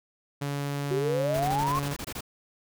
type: tone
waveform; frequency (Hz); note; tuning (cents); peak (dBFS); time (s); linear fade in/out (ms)
sawtooth; 142.2; C#3; +45; -25; 0.41-1.94; 10
type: exponential sweep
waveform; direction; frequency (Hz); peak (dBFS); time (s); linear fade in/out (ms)
sine; up; 370 to 1103; -25; 0.91-1.79; 0
type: noise bursts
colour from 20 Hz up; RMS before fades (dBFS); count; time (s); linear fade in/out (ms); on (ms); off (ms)
pink; -36; 11; 1.34-2.208; 5; 58; 23
effects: none